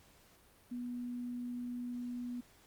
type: tone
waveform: sine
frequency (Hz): 244.1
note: B3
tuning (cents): -20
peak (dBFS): -38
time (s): 0.71-2.41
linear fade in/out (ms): 10
effects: pink hiss -64 dBFS RMS until 2.66 s + Opus 48 kbps